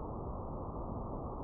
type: low-pass noise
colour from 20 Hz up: pink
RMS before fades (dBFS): -41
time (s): 0-1.43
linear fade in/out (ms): 0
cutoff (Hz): 1200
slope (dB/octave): 96
effects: none